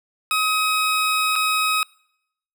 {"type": "tone with dropouts", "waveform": "20% pulse", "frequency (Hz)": 1267, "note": "D#6", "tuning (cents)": 31, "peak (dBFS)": -13, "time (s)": [0.31, 1.83], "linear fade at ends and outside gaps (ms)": 1, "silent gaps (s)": [1.356, 1.36], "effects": ["noise-tail reverb RT60 0.8 s tail -26 dB re dry"]}